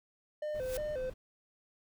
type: tone with vibrato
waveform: triangle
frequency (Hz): 557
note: C#5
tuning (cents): +8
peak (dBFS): -32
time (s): 0.42-1.1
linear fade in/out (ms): 5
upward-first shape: square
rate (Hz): 2.8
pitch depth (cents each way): 140
type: noise with exponential growth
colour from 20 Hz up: white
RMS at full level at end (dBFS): -41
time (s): 0.48-0.77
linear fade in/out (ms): 2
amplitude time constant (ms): 61
type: noise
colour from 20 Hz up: brown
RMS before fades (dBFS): -47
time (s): 0.54-1.14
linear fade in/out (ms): 10
effects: none